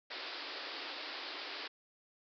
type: band-pass noise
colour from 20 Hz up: white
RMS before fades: -44 dBFS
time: 0.1-1.68 s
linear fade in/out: 10 ms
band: 270 to 5000 Hz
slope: 96 dB/octave
effects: none